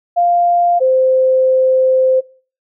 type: tone pair in turn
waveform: sine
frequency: 698 / 519.6 Hz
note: F5 / C5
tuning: -1 / -12 cents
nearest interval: perfect fourth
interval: 511 cents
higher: first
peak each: -9 dBFS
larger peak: neither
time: 0.16-0.8 / 0.8-2.21 s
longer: second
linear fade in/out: 20 ms
effects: noise-tail reverb RT60 0.4 s tail -20 dB re dry